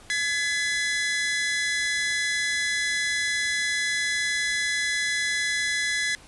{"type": "tone pair together", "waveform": "sawtooth", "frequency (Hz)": [1696.1, 2017], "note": ["G#6", "B6"], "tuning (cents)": [36, 36], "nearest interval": "minor third", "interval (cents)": 300, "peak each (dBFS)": -23, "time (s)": [0.1, 6.15], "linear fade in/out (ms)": 0, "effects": ["pink hiss -50 dBFS RMS until 6.27 s", "resampled to 24000 Hz"]}